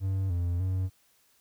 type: tone with pitch steps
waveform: triangle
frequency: 95.9 / 87.2 / 93.4 Hz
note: G2 / F2 / F#2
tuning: -37 / -2 / +17 cents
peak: -24 dBFS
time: 0-0.9 s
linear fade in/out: 50 ms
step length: 300 ms
effects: white hiss -66 dBFS RMS until 1.4 s